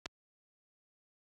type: clicks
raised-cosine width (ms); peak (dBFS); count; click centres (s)
0.2; -20 / -23; 2; 0.058 / 0.061
effects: high-pass 60 Hz 12 dB/octave + AAC 48 kbps